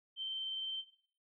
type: tone with vibrato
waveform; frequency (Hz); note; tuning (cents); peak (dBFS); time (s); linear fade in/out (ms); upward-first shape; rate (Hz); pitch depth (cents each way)
sine; 3111; G7; -14; -37; 0.16-0.84; 50; square; 19; 8
effects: noise-tail reverb RT60 0.5 s tail -18 dB re dry